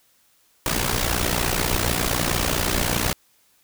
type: noise with amplitude modulation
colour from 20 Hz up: pink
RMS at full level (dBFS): -19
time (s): 0.66-3.13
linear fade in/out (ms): 2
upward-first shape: sine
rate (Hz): 60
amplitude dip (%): 80
effects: white hiss -61 dBFS RMS until 3.63 s